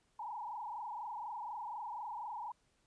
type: tone with frequency modulation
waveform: sine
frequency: 902 Hz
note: A5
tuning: 43 cents sharp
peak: -40 dBFS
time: 0.19-2.52 s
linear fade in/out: 5 ms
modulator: 24.1 Hz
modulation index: 3.3
effects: pink hiss -75 dBFS RMS until 2.86 s + resampled to 22050 Hz